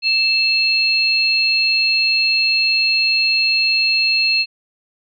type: tone pair together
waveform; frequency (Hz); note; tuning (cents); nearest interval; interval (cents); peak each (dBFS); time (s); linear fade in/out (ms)
sine; 2645 / 4239; E7 / C8; +5 / +22; minor sixth; 817; -16; 0.02-4.46; 50
effects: none